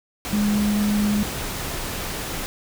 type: tone in noise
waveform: sine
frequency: 207.7 Hz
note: G#3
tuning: in tune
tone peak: -18 dBFS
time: 0.33-1.23 s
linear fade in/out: 0 ms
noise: pink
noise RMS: -29 dBFS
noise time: 0.25-2.46 s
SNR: +8 dB
effects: none